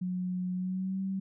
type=tone with pitch glide; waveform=sine; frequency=182 to 192.16 Hz; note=F#3 to G3; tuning=-28 to -34 cents; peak=-30 dBFS; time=0.01-1.2 s; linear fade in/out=10 ms; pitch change=+94 cents; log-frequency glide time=0.54-1.01 s; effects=none